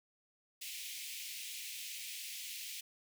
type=high-pass noise; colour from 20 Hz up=pink; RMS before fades=-45 dBFS; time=0.61-2.81 s; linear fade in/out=10 ms; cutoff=2200 Hz; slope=48 dB/octave; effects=none